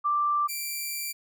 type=tone pair in turn; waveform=sine / 5% pulse; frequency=1177 / 2350 Hz; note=D6 / D7; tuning=+3 / +1 cents; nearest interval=octave; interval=1198 cents; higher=second; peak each=-22 / -21 dBFS; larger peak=second; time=0.04-0.48 / 0.48-1.13 s; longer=second; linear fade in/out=20 ms; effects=none